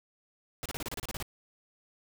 pink noise bursts, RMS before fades -37 dBFS, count 11, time 0.63-1.226 s, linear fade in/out 0 ms, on 26 ms, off 31 ms, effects none

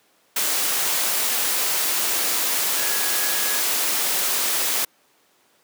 sine tone in noise, 1672 Hz, G#6, 11 cents sharp, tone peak -32 dBFS, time 2.77-3.61 s, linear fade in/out 5 ms, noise white, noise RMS -22 dBFS, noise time 0.36-4.85 s, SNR -13 dB, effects pink hiss -60 dBFS RMS until 5.63 s + high-pass 300 Hz 12 dB/octave

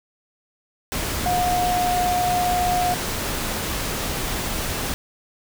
sine tone in noise, 718 Hz, F5, 48 cents sharp, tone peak -19 dBFS, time 1.26-2.94 s, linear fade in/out 0 ms, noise pink, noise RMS -26 dBFS, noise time 0.92-4.94 s, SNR +4 dB, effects none

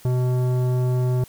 triangle tone with tanh clipping, 125.7 Hz, B2, 31 cents sharp, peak -20 dBFS, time 0.05-1.24 s, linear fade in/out 2 ms, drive 18 dB, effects white hiss -49 dBFS RMS until 1.28 s

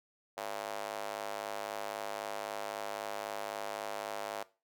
square tone with high-pass filter, 51.91 Hz, G#1, in tune, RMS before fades -40 dBFS, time 0.37-4.43 s, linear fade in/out 5 ms, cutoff 640 Hz, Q 2.2, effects noise-tail reverb RT60 0.3 s tail -18 dB re dry

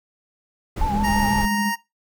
brown noise, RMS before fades -25 dBFS, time 0.76-1.46 s, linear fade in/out 10 ms
sine tone with vibrato, 849 Hz, G#5, 38 cents sharp, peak -23 dBFS, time 0.81-1.42 s, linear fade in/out 5 ms, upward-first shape triangle, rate 6 Hz, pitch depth 95 cents each way
sine tone with tremolo, 205.4 Hz, G#3, 19 cents flat, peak -21 dBFS, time 0.87-1.73 s, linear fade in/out 50 ms, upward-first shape square, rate 14 Hz, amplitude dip 30%
25% pulse tone, 932.3 Hz, A#5, in tune, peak -19 dBFS, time 1.03-1.76 s, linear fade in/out 20 ms
effects noise-tail reverb RT60 0.2 s tail -17 dB re dry

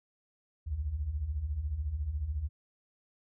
sine beating tone pair, 63.2 / 77.2 Hz, B1 / D#2, +41 / -13 cents, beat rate 14 Hz, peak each -38 / -32 dBFS, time 0.66-2.49 s, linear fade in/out 20 ms, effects none

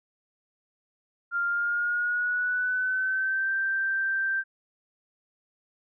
sine tone with pitch glide, 1396.9 to 1568 Hz, F6 to G6, 0 to 0 cents, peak -24 dBFS, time 1.31-4.44 s, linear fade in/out 50 ms, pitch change +200 cents, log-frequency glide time 1.46-3.52 s, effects none

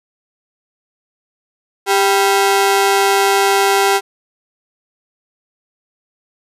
sawtooth ring-modulated tone, 590 Hz, D5, 8 cents sharp, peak -4 dBFS, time 1.86-4.01 s, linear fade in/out 50 ms, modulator 194 Hz, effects resampled to 32000 Hz

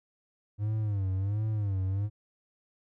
triangle tone with vibrato, 101.4 Hz, G#2, 41 cents flat, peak -25 dBFS, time 0.58-2.1 s, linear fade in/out 50 ms, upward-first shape sine, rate 1.4 Hz, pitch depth 130 cents each way, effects none

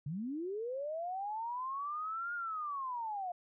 sine linear two-way sweep, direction up then down, 132.9 to 1432 to 696 Hz, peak -36 dBFS, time 0.06-3.32 s, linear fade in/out 5 ms, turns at 2.34 s, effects none

